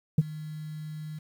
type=tone with ADSR envelope; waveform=sine; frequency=154 Hz; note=D#3; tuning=17 cents flat; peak=-12 dBFS; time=0.18-1.19 s; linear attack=5 ms; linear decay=32 ms; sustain=-23 dB; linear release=7 ms; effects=tanh soft clip ceiling -14 dBFS + 9-bit